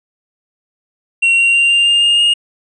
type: tone with pitch steps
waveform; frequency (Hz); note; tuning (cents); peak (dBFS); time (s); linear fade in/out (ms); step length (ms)
triangle; 2739 / 2756 / 2774 / 2792 / 2810 / 2827 / 2845; F7 / F7 / F7 / F7 / F7 / F7 / F7; -34 / -24 / -12 / -1 / +10 / +20 / +31; -7; 1.22-2.34; 10; 160
effects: resampled to 24000 Hz